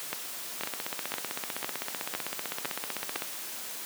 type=two click trains; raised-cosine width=0.3 ms; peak=-16 / -14 dBFS; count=42 / 7; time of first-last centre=0.61-3.221 / 0.13-3.16 s; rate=15.7 / 1.98 Hz; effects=white hiss -39 dBFS RMS until 3.85 s + high-pass 200 Hz 12 dB/octave